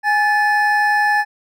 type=tone pair together; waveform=triangle; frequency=830.6 / 1741.8 Hz; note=G#5 / A6; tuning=0 / -18 cents; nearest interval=octave + minor second; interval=1282 cents; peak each=-14 dBFS; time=0.03-1.25 s; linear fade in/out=50 ms; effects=none